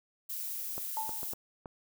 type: noise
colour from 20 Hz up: violet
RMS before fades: -38 dBFS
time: 0.29-1.34 s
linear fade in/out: 10 ms
type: clicks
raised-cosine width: 1 ms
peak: -28 dBFS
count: 5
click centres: 0.78 / 1.093 / 1.231 / 1.334 / 1.658 s
type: tone with exponential decay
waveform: sine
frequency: 880 Hz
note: A5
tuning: in tune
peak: -30 dBFS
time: 0.97-1.34 s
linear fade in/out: 1 ms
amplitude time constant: 80 ms
effects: none

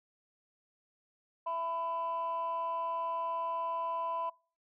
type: tone pair together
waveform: sine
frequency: 664 / 1001.2 Hz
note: E5 / B5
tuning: +12 / +23 cents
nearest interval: perfect fifth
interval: 711 cents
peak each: -37 / -32 dBFS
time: 1.46-4.3 s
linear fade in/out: 10 ms
effects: noise-tail reverb RT60 0.4 s tail -26 dB re dry + tanh soft clip ceiling -28 dBFS

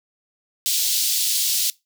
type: high-pass noise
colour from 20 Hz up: pink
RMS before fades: -21 dBFS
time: 0.66-1.7 s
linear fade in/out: 0 ms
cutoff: 3600 Hz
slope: 24 dB/octave
effects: noise-tail reverb RT60 0.2 s tail -21 dB re dry

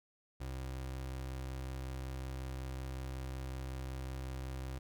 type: tone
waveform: 30% pulse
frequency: 65.41 Hz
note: C2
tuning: in tune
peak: -37 dBFS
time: 0.4-4.79 s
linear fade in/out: 10 ms
effects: none

